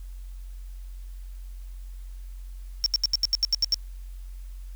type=tone bursts; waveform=triangle; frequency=5480 Hz; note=F8; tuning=34 cents flat; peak=-17 dBFS; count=10; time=2.84-3.743 s; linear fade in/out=0 ms; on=21 ms; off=77 ms; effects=added 45 Hz sine -36 dBFS peak until 4.75 s + white hiss -60 dBFS RMS until 4.75 s